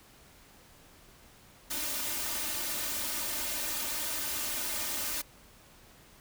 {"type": "noise with comb filter", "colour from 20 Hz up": "white", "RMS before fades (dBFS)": -34, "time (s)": [1.7, 5.22], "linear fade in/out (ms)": 10, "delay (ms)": 3.3, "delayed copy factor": 0.95, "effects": ["pink hiss -57 dBFS RMS until 6.2 s"]}